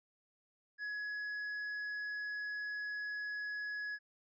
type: tone with tanh clipping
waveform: sine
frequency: 1683 Hz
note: G#6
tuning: 23 cents sharp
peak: -39 dBFS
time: 0.78-3.99 s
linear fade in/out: 50 ms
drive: 5 dB
effects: resampled to 16000 Hz